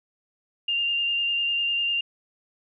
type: tone with vibrato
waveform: sine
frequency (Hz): 2797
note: F7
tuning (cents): +2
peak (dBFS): -22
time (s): 0.68-2.01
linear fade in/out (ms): 5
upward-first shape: square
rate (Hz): 10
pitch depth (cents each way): 13
effects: none